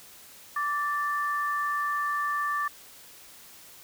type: tone pair together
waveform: sine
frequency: 1165.4 / 1772 Hz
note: D6 / A6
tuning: -14 / +12 cents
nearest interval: perfect fifth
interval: 726 cents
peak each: -27 / -31 dBFS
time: 0.56-2.68 s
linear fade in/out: 5 ms
effects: white hiss -50 dBFS RMS until 3.83 s